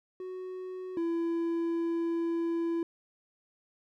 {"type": "tone pair in turn", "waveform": "triangle", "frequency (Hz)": [370, 335.2], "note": ["F#4", "E4"], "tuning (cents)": [0, 29], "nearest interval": "major second", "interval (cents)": 171, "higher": "first", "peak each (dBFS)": [-35, -26], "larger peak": "second", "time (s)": [[0.2, 0.97], [0.97, 2.83]], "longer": "second", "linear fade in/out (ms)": 2, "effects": []}